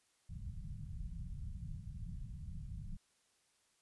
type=low-pass noise; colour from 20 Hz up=pink; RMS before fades=-45 dBFS; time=0.29-2.97 s; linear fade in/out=10 ms; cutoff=180 Hz; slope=48 dB/octave; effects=white hiss -75 dBFS RMS until 3.81 s + resampled to 24000 Hz